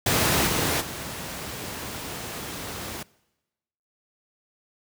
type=noise with level steps; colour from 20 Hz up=pink; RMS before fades=-21 / -24 / -34 dBFS; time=0.06-3.03 s; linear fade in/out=5 ms; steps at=0.46 / 0.8 s; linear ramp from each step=20 ms; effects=noise-tail reverb RT60 1.0 s tail -23 dB re dry + high-pass 80 Hz 12 dB/octave